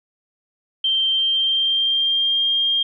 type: tone with pitch glide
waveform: sine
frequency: 3141 to 3211 Hz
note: G7 to G7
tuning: +3 to +41 cents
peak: -16 dBFS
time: 0.84-2.83 s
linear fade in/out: 5 ms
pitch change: +38 cents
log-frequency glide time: 1.1-2.47 s
effects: none